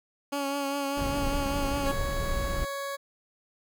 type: tone with vibrato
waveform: 15% pulse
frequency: 280 Hz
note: C#4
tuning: 18 cents sharp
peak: -22 dBFS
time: 0.32-1.92 s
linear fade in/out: 10 ms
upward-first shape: triangle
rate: 5 Hz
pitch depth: 32 cents each way
type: noise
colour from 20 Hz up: brown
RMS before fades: -31 dBFS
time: 0.97-2.65 s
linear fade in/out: 2 ms
type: tone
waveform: 20% pulse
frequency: 557 Hz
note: C#5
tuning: 8 cents sharp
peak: -27 dBFS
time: 1.85-2.97 s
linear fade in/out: 20 ms
effects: none